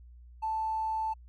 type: tone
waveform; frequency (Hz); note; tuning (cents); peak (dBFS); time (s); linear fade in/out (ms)
triangle; 880; A5; 0; -25; 0.42-1.14; 20
effects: tanh soft clip ceiling -27 dBFS + added 60 Hz sine -49 dBFS peak until 1.28 s